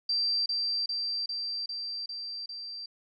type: tone with echo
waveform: sine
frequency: 4699 Hz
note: D8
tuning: in tune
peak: -25 dBFS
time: 0.09-0.46 s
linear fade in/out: 5 ms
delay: 400 ms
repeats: 6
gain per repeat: -2 dB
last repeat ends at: 2.86 s
effects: none